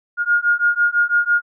sine beating tone pair, 1422 / 1428 Hz, F6 / F6, +31 / +38 cents, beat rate 6 Hz, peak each -17 dBFS, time 0.17-1.42 s, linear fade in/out 50 ms, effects none

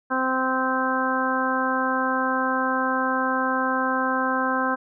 harmonic tone, 260 Hz, C4, 11 cents flat, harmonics 1 / 2 / 3 / 4 / 5 / 6, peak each -27 / -29 / -30 / -26 / -29 / -27 dBFS, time 0.1-4.76 s, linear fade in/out 20 ms, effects none

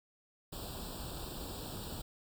pink noise with comb filter, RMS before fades -43 dBFS, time 0.52-2.02 s, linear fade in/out 10 ms, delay 0.24 ms, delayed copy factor +0.95, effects none

